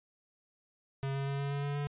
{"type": "tone with pitch steps", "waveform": "square", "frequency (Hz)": [136.6, 137.87, 139.15, 140.44, 141.74, 143.06, 144.39], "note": ["C#3", "C#3", "C#3", "C#3", "C#3", "D3", "D3"], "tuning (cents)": [-25, -9, 7, 23, 39, -45, -29], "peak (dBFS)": -33, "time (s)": [1.03, 1.87], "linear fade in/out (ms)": 0, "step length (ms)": 120, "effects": ["resampled to 8000 Hz"]}